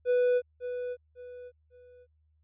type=tone with echo; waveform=triangle; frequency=493.9 Hz; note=B4; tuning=in tune; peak=-20 dBFS; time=0.05-0.42 s; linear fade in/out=50 ms; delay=550 ms; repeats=3; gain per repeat=-10 dB; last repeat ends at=2.07 s; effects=added 77 Hz sine -65 dBFS peak until 2.43 s + resampled to 8000 Hz